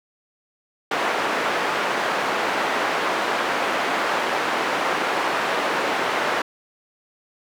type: band-pass noise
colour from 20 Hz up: white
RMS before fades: -23 dBFS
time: 0.91-6.42 s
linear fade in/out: 5 ms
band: 340 to 1500 Hz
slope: 12 dB/octave
effects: none